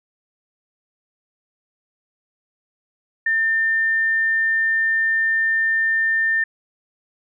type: tone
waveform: sine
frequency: 1800 Hz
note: A6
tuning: 39 cents sharp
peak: -16 dBFS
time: 3.26-6.44 s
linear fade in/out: 5 ms
effects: none